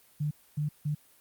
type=tone bursts at uneven times; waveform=sine; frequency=149.2 Hz; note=D3; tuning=28 cents sharp; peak=-27 dBFS; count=3; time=0.2-0.31 / 0.57-0.69 / 0.85-0.95 s; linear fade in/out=10 ms; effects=white hiss -61 dBFS RMS until 1.2 s + Opus 32 kbps